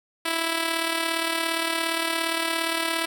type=tone with amplitude modulation; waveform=5% pulse; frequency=329.6 Hz; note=E4; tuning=in tune; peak=-10 dBFS; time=0.25-3.06 s; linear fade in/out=10 ms; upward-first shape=sine; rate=37.3 Hz; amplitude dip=50%; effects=none